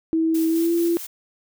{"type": "tone with pitch glide", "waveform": "sine", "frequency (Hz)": [323.7, 339.8], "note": ["E4", "F4"], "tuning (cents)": [-31, -47], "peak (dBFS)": -17, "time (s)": [0.13, 0.97], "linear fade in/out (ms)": 0, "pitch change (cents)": 84, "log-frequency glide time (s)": [0.48, 0.73]}
{"type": "noise with tremolo", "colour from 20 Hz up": "blue", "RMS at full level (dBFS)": -34, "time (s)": [0.34, 1.07], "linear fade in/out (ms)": 10, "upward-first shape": "square", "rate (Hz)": 4.6, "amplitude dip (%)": 30}
{"effects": []}